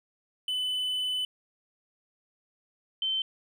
triangle / sine tone pair in turn, 3008 / 3091 Hz, F#7 / G7, +28 / -25 cents, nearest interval unison, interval 47 cents, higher second, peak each -26 dBFS, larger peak neither, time 0.48-1.25 / 3.02-3.22 s, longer first, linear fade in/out 2 ms, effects none

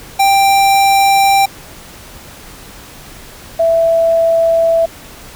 square / sine tone pair in turn, 787 / 661.8 Hz, G5 / E5, +7 / +7 cents, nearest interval minor third, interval 300 cents, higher first, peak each -8 dBFS, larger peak neither, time 0.19-1.46 / 3.59-4.86 s, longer neither, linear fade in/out 10 ms, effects pink hiss -35 dBFS RMS until 5.35 s

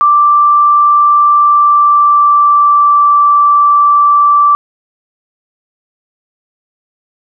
sine tone with pitch glide, 1174.7 to 1165.9 Hz, D6 to D6, 0 to -13 cents, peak -4 dBFS, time 0.01-4.55 s, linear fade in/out 0 ms, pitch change -13 cents, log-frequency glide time 1.33-3.08 s, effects none

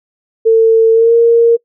sine tone with pitch glide, 450 to 465.1 Hz, A4 to A#4, +39 to -4 cents, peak -4 dBFS, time 0.45-1.57 s, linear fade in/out 20 ms, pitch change +57 cents, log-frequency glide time 0.93-1.14 s, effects noise-tail reverb RT60 0.1 s tail -23 dB re dry

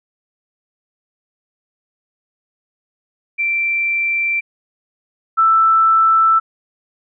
sine tone pair in turn, 2349 / 1324.4 Hz, D7 / E6, 0 / +8 cents, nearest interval minor seventh, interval 992 cents, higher first, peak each -15 / -9 dBFS, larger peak second, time 3.38-4.41 / 5.37-6.4 s, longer neither, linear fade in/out 20 ms, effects none

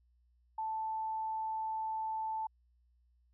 sine tone, 880 Hz, A5, in tune, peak -34 dBFS, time 0.58-2.47 s, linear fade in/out 5 ms, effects added 60 Hz sine -67 dBFS peak until 3.33 s

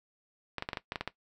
clicks, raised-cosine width 0.3 ms, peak -17 dBFS, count 9, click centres 0.583 / 0.624 / 0.689 / 0.732 / 0.772 / 0.921 / 0.958 / 1.01 / 1.076 s, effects noise-tail reverb RT60 0.1 s tail -17 dB re dry

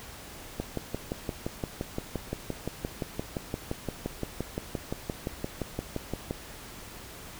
click train, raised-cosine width 2 ms, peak -17 dBFS, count 34, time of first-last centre 0.6-6.309 s, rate 5.78 Hz, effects pink hiss -45 dBFS RMS until 7.39 s

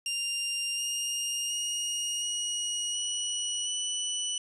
20% pulse tone with pitch steps, 2794 / 2828 / 2863 / 2898 / 2933 / 2969 Hz, F7 / F7 / F7 / F#7 / F#7 / F#7, 0 / +21 / +42 / -37 / -16 / +5 cents, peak -24 dBFS, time 0.06-4.38 s, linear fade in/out 2 ms, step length 720 ms, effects resampled to 24000 Hz + 10-bit

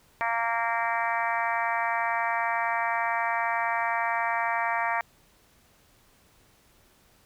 harmonic tone, 231 Hz, A#3, 16 cents flat, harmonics 3 / 4 / 5 / 6 / 7 / 8 / 9 / 10, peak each -31 / -29 / -33 / -37 / -36 / -32 / -38 / -36 dBFS, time 0.21-5.01 s, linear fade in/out 0 ms, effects pink hiss -61 dBFS RMS until 7.25 s

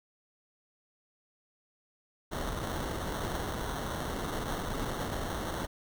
pink noise with sample-and-hold, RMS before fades -35 dBFS, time 2.31-5.67 s, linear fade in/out 20 ms, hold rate 2450 Hz, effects none

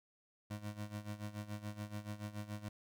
25% pulse tone with tremolo, 104.6 Hz, G#2, 13 cents sharp, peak -36 dBFS, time 0.5-2.69 s, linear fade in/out 10 ms, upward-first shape sine, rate 7 Hz, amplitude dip 80%, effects none

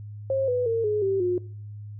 sine tone with pitch steps, 537 / 495.3 / 456.8 / 421.3 / 388.6 / 358.4 Hz, C5 / B4 / A#4 / G#4 / G4 / F4, +45 / +5 / -35 / +25 / -15 / +45 cents, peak -21 dBFS, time 0.3-1.38 s, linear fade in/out 2 ms, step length 180 ms, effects noise-tail reverb RT60 0.5 s tail -21 dB re dry + added 104 Hz sine -36 dBFS peak until 1.99 s

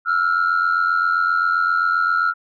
sine tone pair together, 1332.4 / 1420 Hz, E6 / F6, +18 / +28 cents, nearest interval minor second, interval 110 cents, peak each -17 dBFS, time 0.05-2.34 s, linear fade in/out 50 ms, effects tanh soft clip ceiling -11 dBFS

